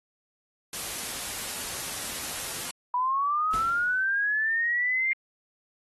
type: noise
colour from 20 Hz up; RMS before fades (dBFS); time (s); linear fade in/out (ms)
white; -34; 0.73-2.71; 2
type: linear sweep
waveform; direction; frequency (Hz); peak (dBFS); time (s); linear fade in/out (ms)
sine; up; 975 to 2121; -23; 2.94-5.13; 2
type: noise with exponential decay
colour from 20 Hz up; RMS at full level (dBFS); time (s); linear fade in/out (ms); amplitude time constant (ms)
pink; -37; 3.53-4.27; 5; 160
effects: AAC 32 kbps